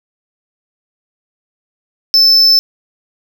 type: tone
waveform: triangle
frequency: 5274 Hz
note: E8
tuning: in tune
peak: -4 dBFS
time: 2.14-2.59 s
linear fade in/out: 0 ms
effects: none